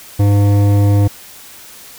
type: tone with hard clipping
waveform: sine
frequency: 101.4 Hz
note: G#2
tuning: 41 cents flat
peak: -10 dBFS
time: 0.19-1.08 s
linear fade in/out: 10 ms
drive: 13 dB
effects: white hiss -37 dBFS RMS until 1.98 s